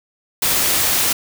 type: noise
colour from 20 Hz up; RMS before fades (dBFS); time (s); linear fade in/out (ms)
white; -17; 0.42-1.13; 5
effects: none